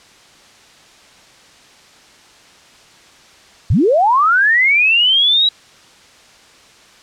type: linear sweep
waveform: sine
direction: up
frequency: 65.9 to 3905 Hz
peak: -9 dBFS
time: 3.7-5.49 s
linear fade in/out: 5 ms
effects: white hiss -45 dBFS RMS until 7.02 s + low-pass 6000 Hz 12 dB/octave